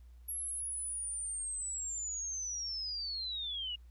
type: linear sweep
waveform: sine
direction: down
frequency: 11330 to 2830 Hz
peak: -36 dBFS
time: 0.28-3.76 s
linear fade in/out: 10 ms
effects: added 60 Hz sine -52 dBFS peak until 3.9 s + pink hiss -75 dBFS RMS until 3.9 s